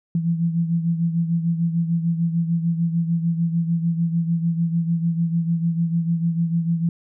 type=beating tone pair; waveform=sine; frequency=166.6 / 173.3 Hz; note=E3 / F3; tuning=+19 / -13 cents; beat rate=6.7 Hz; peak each=-19 / -26 dBFS; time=0.15-6.89 s; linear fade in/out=2 ms; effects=none